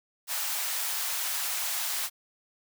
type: high-pass noise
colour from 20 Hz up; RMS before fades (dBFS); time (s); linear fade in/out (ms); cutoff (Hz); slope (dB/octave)
white; -31; 0.27-2.1; 50; 680; 24
effects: none